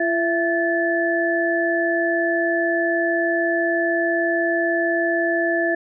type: tone cluster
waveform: sine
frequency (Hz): 339.7 / 666 / 1741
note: F4 / E5 / A6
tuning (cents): -48 / +18 / -19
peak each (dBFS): -22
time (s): 0-5.75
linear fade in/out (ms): 5
effects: none